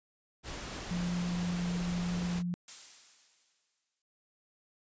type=noise; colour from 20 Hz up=pink; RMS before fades=-41 dBFS; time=0.43-2.43 s; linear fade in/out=50 ms
type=tone; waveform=sine; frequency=175.9 Hz; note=F3; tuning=13 cents sharp; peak=-31 dBFS; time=0.91-2.54 s; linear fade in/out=0 ms
type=noise with exponential decay; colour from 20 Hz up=blue; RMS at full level=-41 dBFS; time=2.68-4.02 s; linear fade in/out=2 ms; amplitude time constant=290 ms
effects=resampled to 16000 Hz